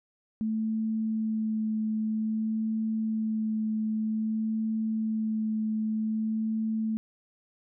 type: tone with vibrato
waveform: sine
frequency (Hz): 218.9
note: A3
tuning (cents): -9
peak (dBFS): -26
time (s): 0.41-6.97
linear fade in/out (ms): 0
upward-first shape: sine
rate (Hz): 0.52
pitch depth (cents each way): 12
effects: none